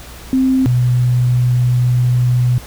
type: tone pair in turn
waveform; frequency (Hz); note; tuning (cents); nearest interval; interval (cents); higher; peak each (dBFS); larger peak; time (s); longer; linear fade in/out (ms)
sine; 261.6 / 123.69; C4 / B2; 0 / +3; octave + minor second; 1297; first; -10 / -10; neither; 0.33-0.66 / 0.66-2.58; second; 0
effects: added 60 Hz sine -35 dBFS peak until 2.66 s + pink hiss -36 dBFS RMS until 2.66 s